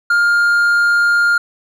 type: tone with hard clipping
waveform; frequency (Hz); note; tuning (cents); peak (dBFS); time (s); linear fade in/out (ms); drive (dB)
triangle; 1408; F6; +14; -11; 0.1-1.38; 5; 6
effects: none